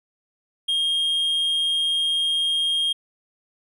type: tone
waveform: triangle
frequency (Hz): 3232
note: G#7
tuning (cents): -48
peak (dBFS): -18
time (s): 0.68-2.93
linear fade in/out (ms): 10
effects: none